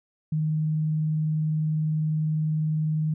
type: tone with vibrato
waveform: sine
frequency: 155.3 Hz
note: D#3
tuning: 3 cents flat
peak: -22 dBFS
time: 0.32-3.14 s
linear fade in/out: 5 ms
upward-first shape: square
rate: 20 Hz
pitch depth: 18 cents each way
effects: none